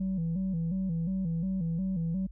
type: tone with vibrato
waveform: sine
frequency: 177.1 Hz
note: F3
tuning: 24 cents sharp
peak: -26 dBFS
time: 0-2.27 s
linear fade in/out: 10 ms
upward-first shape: square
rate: 2.8 Hz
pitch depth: 120 cents each way
effects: tanh soft clip ceiling -26 dBFS + added 50 Hz sine -43 dBFS peak until 2.31 s